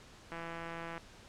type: click train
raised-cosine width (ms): 0.5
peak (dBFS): -28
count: 111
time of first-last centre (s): 0.32-0.979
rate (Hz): 167
effects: pink hiss -56 dBFS RMS until 1.28 s + low-pass 7000 Hz 12 dB/octave